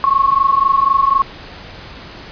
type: tone pair together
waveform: sine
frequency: 1083 / 1107 Hz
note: C#6 / C#6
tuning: -41 / -3 cents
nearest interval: unison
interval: 38 cents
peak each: -13 dBFS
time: 0.04-1.22 s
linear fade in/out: 0 ms
effects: pink hiss -34 dBFS RMS until 2.31 s + resampled to 11025 Hz